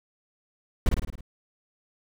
brown noise with echo, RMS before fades -17 dBFS, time 0.86-0.89 s, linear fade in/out 2 ms, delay 53 ms, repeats 6, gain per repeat -4 dB, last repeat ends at 1.208 s, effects none

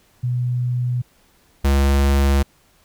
sine / square tone pair in turn, 123.47 / 69.3 Hz, B2 / C#2, 0 / 0 cents, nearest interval minor seventh, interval 1000 cents, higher first, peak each -18 / -14 dBFS, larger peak second, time 0.23-1.02 / 1.64-2.43 s, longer neither, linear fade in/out 10 ms, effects pink hiss -57 dBFS RMS until 2.84 s

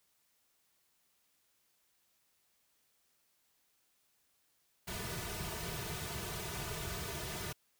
pink noise with comb filter, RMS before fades -41 dBFS, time 4.87-7.53 s, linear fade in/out 10 ms, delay 3.7 ms, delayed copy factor -0.95, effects white hiss -75 dBFS RMS until 7.79 s

